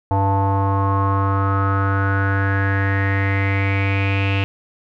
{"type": "tone with low-pass filter sweep", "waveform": "square", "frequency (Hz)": 98, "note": "G2", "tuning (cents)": 0, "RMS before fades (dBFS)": -18, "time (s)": [0.11, 4.44], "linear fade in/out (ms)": 0, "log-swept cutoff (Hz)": [850, 2700], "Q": 7.2, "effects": []}